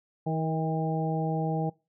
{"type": "harmonic tone with a mistuned harmonic", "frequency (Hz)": 160, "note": "D#3", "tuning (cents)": 49, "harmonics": [1, 2, 3, 4, 5], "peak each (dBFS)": [-28, -35, -35, -37, -34], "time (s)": [0.26, 1.7], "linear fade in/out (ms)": 10, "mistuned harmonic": 3, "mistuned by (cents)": -21, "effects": ["noise-tail reverb RT60 0.3 s tail -24 dB re dry"]}